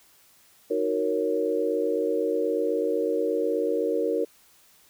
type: chord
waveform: sine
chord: D# minor seventh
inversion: none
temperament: equal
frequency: 311.1 / 370 / 466.2 / 554.4 Hz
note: D#4 / F#4 / A#4 / C#5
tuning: 0 / 0 / 0 / 0 cents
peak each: -30 / -30 / -25 / -30 dBFS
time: 0.7-4.25 s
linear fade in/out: 10 ms
effects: white hiss -58 dBFS RMS until 4.89 s